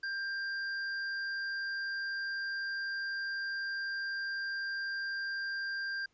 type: tone with tanh clipping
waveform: sine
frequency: 1588 Hz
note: G6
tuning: 22 cents sharp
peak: -36 dBFS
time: 0.03-6.06 s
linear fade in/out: 5 ms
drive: 18 dB
effects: pink hiss -73 dBFS RMS until 6.13 s + resampled to 16000 Hz